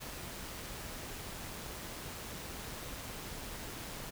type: noise with amplitude modulation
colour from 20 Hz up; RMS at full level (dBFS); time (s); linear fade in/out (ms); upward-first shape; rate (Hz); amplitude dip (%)
pink; -43; 0-4.11; 20; sine; 165; 25
effects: none